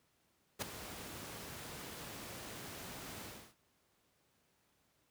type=noise with ADSR envelope; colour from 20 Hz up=pink; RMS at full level=-35 dBFS; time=0.59-3.55 s; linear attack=31 ms; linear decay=5 ms; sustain=-12 dB; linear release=320 ms; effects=pink hiss -75 dBFS RMS until 5.1 s + high-pass 80 Hz 12 dB/octave